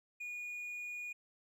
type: tone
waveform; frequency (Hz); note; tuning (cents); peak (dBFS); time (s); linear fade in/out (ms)
triangle; 2447; D#7; -29; -39; 0.2-1.13; 10
effects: none